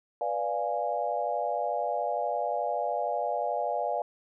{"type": "chord", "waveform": "sine", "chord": "B diminished seventh", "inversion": "none", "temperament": "equal", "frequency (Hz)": [493.9, 587.3, 698.5, 830.6], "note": ["B4", "D5", "F5", "Ab5"], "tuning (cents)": [0, 0, 0, 0], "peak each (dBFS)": [-35, -32, -31, -33], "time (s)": [0.21, 4.02], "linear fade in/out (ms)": 2, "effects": []}